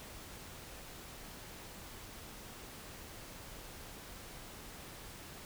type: silence
effects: pink hiss -50 dBFS RMS until 5.45 s